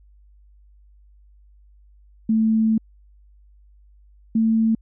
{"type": "tone pair in turn", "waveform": "sine", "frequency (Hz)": [221, 223.3], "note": ["A3", "A3"], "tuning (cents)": [8, 26], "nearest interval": "unison", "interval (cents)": 18, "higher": "second", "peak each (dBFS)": -15, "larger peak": "neither", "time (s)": [[2.29, 2.78], [4.35, 4.75]], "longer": "first", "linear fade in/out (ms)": 5, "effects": ["added 50 Hz sine -49 dBFS peak until 4.81 s"]}